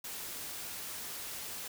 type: noise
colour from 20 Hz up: white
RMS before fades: -42 dBFS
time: 0.04-1.68 s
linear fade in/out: 5 ms
effects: none